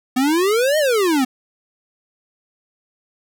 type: exponential two-way sweep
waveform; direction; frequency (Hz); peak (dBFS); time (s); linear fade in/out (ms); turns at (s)
square; up then down; 246.9 to 633 to 246.9; -15; 0.16-1.25; 10; 0.78
effects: none